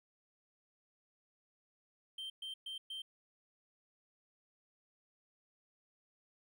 triangle tone bursts, 3136 Hz, G7, in tune, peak -40 dBFS, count 4, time 2.18-3.02 s, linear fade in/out 5 ms, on 120 ms, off 120 ms, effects none

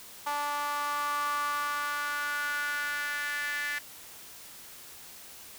sawtooth tone with high-pass filter sweep, 291 Hz, D4, 16 cents flat, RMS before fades -32 dBFS, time 0.26-3.79 s, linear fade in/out 10 ms, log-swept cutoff 960 to 1800 Hz, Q 5.7, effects white hiss -48 dBFS RMS until 5.58 s

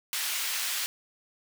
pink high-pass noise, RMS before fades -31 dBFS, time 0.13-0.86 s, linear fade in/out 0 ms, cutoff 2000 Hz, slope 12 dB/octave, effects none

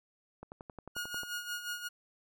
click train, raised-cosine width 1 ms, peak -31 dBFS, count 10, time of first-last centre 0.43-1.234 s, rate 11.2 Hz
sawtooth tone with tremolo, 1437 Hz, F6, 49 cents sharp, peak -31 dBFS, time 0.95-1.89 s, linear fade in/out 20 ms, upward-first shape sine, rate 5.6 Hz, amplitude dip 65%
effects none

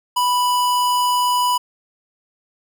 square tone, 987.8 Hz, B5, in tune, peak -16 dBFS, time 0.16-1.58 s, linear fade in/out 10 ms, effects none

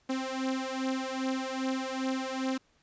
sawtooth beating tone pair, 261.6 / 264.1 Hz, C4 / C4, 0 / +16 cents, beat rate 2.5 Hz, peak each -29 / -30 dBFS, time 0.09-2.58 s, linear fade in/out 10 ms, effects pink hiss -68 dBFS RMS until 2.82 s + resampled to 16000 Hz

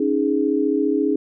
sine chord, C# suspended second, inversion none, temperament just, 277.2 / 311.8 / 415.8 Hz, C#4 / D#4 / G#4, 0 / +4 / +2 cents, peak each -21 dBFS, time 0-1.16 s, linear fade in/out 5 ms, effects none

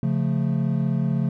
triangle chord, Db augmented, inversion none, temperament equal, 138.59 / 174.61 / 220 Hz, Db3 / F3 / A3, 0 / 0 / 0 cents, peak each -21 / -23 / -24 dBFS, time 0.03-1.29 s, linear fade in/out 2 ms, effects none

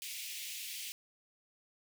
pink high-pass noise, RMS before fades -43 dBFS, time 0.02-0.92 s, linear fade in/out 0 ms, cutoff 2200 Hz, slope 48 dB/octave, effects none

